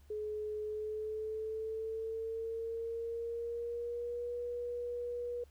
sine tone with pitch glide, 425.3 to 482.9 Hz, G#4 to B4, +41 to -39 cents, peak -36 dBFS, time 0.1-5.44 s, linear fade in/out 5 ms, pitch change +220 cents, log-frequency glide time 0.61-4.35 s, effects added 71 Hz sine -58 dBFS peak until 5.5 s + pink hiss -70 dBFS RMS until 5.5 s

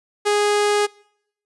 sawtooth tone, 413.9 Hz, G#4, 6 cents flat, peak -12 dBFS, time 0.25-0.87 s, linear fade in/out 20 ms, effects noise-tail reverb RT60 0.7 s tail -24 dB re dry + resampled to 24000 Hz

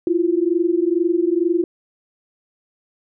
sine tone pair together, 333 / 355.2 Hz, E4 / F4, +18 / +29 cents, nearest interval minor second, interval 111 cents, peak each -18 dBFS, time 0.07-1.64 s, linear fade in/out 2 ms, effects none

